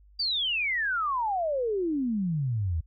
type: exponential sweep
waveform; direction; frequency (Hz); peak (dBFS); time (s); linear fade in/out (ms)
sine; down; 4761 to 75.8; -25; 0.19-2.81; 10
effects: added 50 Hz sine -53 dBFS peak until 2.86 s